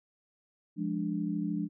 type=chord; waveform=sine; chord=D diminished; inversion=first; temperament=equal; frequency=174.61 / 207.7 / 293.7 Hz; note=F3 / Ab3 / D4; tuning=0 / 0 / 0 cents; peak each=-34 dBFS; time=0.76-1.69 s; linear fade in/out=50 ms; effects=none